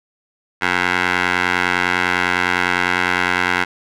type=tone with band-pass filter; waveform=15% pulse; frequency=89.9 Hz; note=F#2; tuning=49 cents flat; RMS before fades=-18 dBFS; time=0.61-3.65 s; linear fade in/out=20 ms; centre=1800 Hz; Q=1.8; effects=none